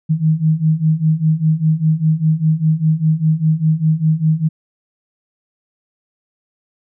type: beating tone pair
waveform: sine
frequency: 154.9 / 159.9 Hz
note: D#3 / D#3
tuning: -7 / +48 cents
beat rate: 5 Hz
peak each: -16 / -14 dBFS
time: 0.09-4.49 s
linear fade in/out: 20 ms
effects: none